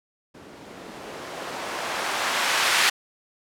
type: noise with low-pass filter sweep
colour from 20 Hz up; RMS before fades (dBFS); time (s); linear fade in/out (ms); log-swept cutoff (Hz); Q
violet; -27; 0.34-2.9; 10; 220 to 1900; 0.76
effects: none